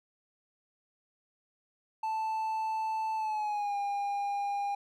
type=tone with pitch glide; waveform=triangle; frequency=880 to 807 Hz; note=A5 to G#5; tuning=0 to -50 cents; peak=-28 dBFS; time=2.03-4.75 s; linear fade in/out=5 ms; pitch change=-150 cents; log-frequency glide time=3.16-3.76 s; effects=none